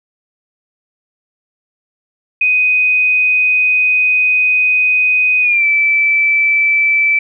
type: tone with pitch glide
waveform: sine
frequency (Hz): 2500 to 2319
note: D#7 to D7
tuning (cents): +8 to -22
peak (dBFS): -9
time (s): 2.41-7.19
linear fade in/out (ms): 5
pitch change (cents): -130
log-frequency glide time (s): 5.41-5.65
effects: none